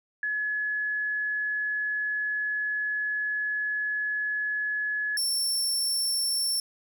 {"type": "tone pair in turn", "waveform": ["sine", "25% pulse"], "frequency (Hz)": [1700, 5422], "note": ["G#6", "E8"], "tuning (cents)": [40, 48], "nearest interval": "octave + minor sixth", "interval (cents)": 2008, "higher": "second", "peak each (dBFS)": [-26, -20], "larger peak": "second", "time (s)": [[0.23, 5.17], [5.17, 6.6]], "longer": "first", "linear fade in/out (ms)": 2, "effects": []}